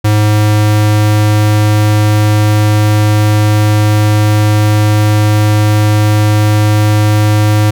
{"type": "tone", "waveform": "square", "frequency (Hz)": 105.8, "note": "G#2", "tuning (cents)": 33, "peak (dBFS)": -7, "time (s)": [0.04, 7.71], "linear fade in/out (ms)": 10, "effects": []}